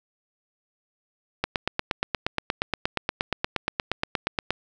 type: click train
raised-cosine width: 0.3 ms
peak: -7 dBFS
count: 27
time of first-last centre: 1.44-4.506 s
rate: 8.48 Hz
effects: none